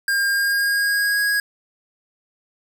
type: tone with pitch glide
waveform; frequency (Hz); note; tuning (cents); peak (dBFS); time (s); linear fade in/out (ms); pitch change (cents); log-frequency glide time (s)
square; 1608 to 1651.3; G6 to G#6; +44 to -10; -18; 0.08-1.4; 2; +46; 0.29-1.23
effects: none